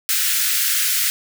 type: high-pass noise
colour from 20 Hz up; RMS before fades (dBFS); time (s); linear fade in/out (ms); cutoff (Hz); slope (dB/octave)
white; -19; 0.09-1.1; 0; 1400; 48
effects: none